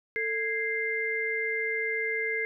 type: tone cluster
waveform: sine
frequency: 446.3 / 1651 / 2091 Hz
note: A4 / G#6 / C7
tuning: +25 / -11 / -2 cents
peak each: -33 / -34 / -29 dBFS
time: 0.16-2.45 s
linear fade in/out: 0 ms
effects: none